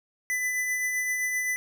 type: tone with tremolo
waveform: square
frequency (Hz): 2000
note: B6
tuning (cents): +21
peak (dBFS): -25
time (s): 0.3-1.56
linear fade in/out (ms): 0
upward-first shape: triangle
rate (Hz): 7.7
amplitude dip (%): 35
effects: none